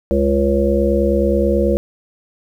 harmonic tone, 69.3 Hz, C#2, in tune, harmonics 1 / 3 / 5 / 7 / 8, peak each -19 / -19 / -19 / -19 / -19 dBFS, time 0.11-1.77 s, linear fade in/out 0 ms, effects 8-bit

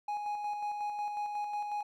triangle tone with tremolo, 830.6 Hz, G#5, in tune, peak -30 dBFS, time 0.08-1.83 s, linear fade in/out 5 ms, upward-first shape square, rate 5.5 Hz, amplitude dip 35%, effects none

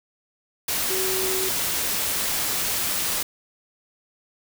sine tone in noise, 377.8 Hz, F#4, 36 cents sharp, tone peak -27 dBFS, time 0.9-1.49 s, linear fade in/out 5 ms, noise white, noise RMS -25 dBFS, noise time 0.68-3.23 s, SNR -5 dB, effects none

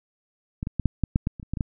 clicks, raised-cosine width 5 ms, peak -16 / -16 / -12 / -7 / -9 / -7 / -11 / -24 / -27 / -15 / -18 / -12 dBFS, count 12, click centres 0.629 / 0.671 / 0.797 / 0.857 / 1.037 / 1.159 / 1.271 / 1.398 / 1.429 / 1.536 / 1.572 / 1.608 s, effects none

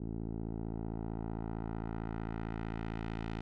10% pulse tone with low-pass filter sweep, 55.5 Hz, A1, 16 cents sharp, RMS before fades -39 dBFS, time 0-3.41 s, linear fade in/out 5 ms, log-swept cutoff 380 to 3300 Hz, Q 0.94, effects none

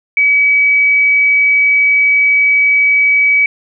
sine tone, 2278 Hz, C#7, 47 cents sharp, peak -7 dBFS, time 0.17-3.46 s, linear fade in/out 2 ms, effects none

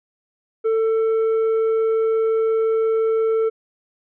sine tone with tanh clipping, 445.7 Hz, A4, 22 cents sharp, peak -17 dBFS, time 0.64-3.5 s, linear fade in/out 20 ms, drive 5 dB, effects none

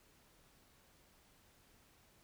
silence, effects pink hiss -68 dBFS RMS until 2.23 s

